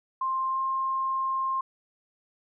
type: tone with pitch glide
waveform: sine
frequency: 1053 to 1060.9 Hz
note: C6 to C6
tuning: +11 to +24 cents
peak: -25 dBFS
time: 0.21-1.61 s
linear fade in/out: 5 ms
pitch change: +13 cents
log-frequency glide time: 0.5-0.59 s
effects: none